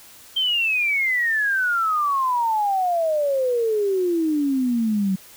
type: exponential sweep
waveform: sine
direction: down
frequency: 3172 to 186.3 Hz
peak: -18 dBFS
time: 0.36-5.16 s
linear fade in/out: 10 ms
effects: white hiss -46 dBFS RMS until 5.36 s